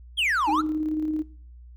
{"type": "exponential two-way sweep", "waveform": "triangle", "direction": "down then up", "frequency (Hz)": [3399, 784, 1446], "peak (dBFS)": -19, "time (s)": [0.17, 0.62], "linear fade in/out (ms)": 20, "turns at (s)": 0.5}
{"type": "tone with tremolo", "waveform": "sine", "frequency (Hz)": 309.1, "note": "D#4", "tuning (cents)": -11, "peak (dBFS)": -23, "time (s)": [0.47, 1.23], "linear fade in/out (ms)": 20, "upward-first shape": "square", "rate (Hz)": 18, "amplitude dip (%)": 30}
{"effects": ["noise-tail reverb RT60 0.5 s tail -21 dB re dry", "added 60 Hz sine -43 dBFS peak until 1.76 s"]}